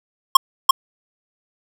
square tone with echo, 1074 Hz, C6, 45 cents sharp, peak -4 dBFS, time 0.35-0.37 s, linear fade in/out 5 ms, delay 340 ms, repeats 1, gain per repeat -3 dB, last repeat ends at 0.71 s, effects none

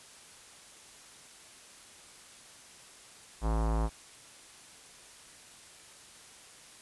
square tone with low-pass filter, 55.2 Hz, A1, 6 cents sharp, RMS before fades -29 dBFS, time 3.41-3.9 s, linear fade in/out 50 ms, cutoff 1000 Hz, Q 2.4, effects white hiss -53 dBFS RMS until 6.81 s + resampled to 24000 Hz

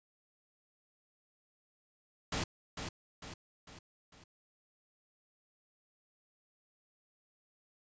pink noise with echo, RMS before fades -35 dBFS, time 2.32-2.44 s, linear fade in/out 5 ms, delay 450 ms, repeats 4, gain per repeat -6 dB, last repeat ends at 4.24 s, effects resampled to 16000 Hz

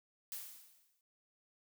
blue noise with exponential decay, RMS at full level -42 dBFS, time 0.32-1.01 s, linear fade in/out 1 ms, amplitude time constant 150 ms, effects noise-tail reverb RT60 0.3 s tail -24 dB re dry

